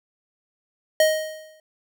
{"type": "tone with exponential decay", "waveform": "square", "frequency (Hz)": 625, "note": "D#5", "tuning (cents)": 8, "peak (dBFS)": -13, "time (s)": [1, 1.6], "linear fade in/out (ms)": 2, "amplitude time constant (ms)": 130, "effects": []}